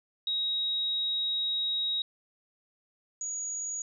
sine tone pair in turn, 3800 / 6771 Hz, A#7 / G#8, +33 / +33 cents, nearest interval minor seventh, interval 1000 cents, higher second, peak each -27 / -32 dBFS, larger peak first, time 0.27-2.02 / 3.21-3.82 s, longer first, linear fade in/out 2 ms, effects none

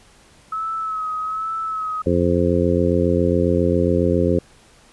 sine tone with vibrato, 1289 Hz, E6, 39 cents flat, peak -22 dBFS, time 0.52-2.02 s, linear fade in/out 5 ms, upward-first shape sine, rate 1.2 Hz, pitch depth 37 cents each way
harmonic tone, 87.31 Hz, F2, in tune, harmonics 1 / 2 / 3 / 4 / 5 / 6, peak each -22 / -22 / -22 / -22 / -22 / -22 dBFS, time 2.06-4.39 s, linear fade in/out 5 ms
effects pink hiss -51 dBFS RMS until 4.92 s + resampled to 24000 Hz

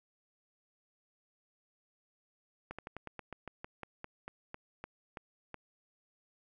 slowing click train, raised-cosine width 0.5 ms, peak -27 dBFS, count 16, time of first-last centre 2.71-5.543 s, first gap 76 ms, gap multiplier 1.12, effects none

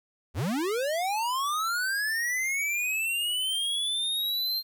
square linear sweep, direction up, 61 to 4200 Hz, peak -27 dBFS, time 0.34-4.63 s, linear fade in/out 50 ms, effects 10-bit

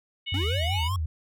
harmonic tone, 735 Hz, F#5, 12 cents flat, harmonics 3 / 4 / 5, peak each -36 / -31 / -40 dBFS, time 0.26-0.89 s, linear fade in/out 20 ms
sine tone with vibrato, 86.6 Hz, F2, 14 cents flat, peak -25 dBFS, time 0.32-1.06 s, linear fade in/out 5 ms, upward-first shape sine, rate 5.3 Hz, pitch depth 190 cents each way
square linear sweep, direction up, 251.7 to 1108.7 Hz, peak -32 dBFS, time 0.34-0.96 s, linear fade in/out 2 ms
effects none

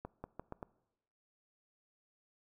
accelerating click train, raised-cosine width 1 ms, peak -28 dBFS, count 5, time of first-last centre 0.05-0.628 s, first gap 190 ms, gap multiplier 0.82, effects noise-tail reverb RT60 0.9 s tail -21 dB re dry

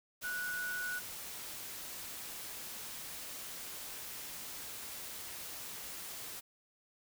sine tone in noise, 1471 Hz, F#6, 11 cents flat, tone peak -36 dBFS, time 0.23-1 s, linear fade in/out 20 ms, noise white, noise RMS -45 dBFS, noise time 0.21-6.41 s, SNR +6 dB, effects none

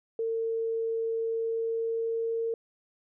sine tone with pitch glide, 453.3 to 456.7 Hz, A#4 to A#4, -48 to -36 cents, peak -27 dBFS, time 0.19-2.54 s, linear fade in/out 2 ms, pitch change +12 cents, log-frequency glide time 1.16-2.43 s, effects none

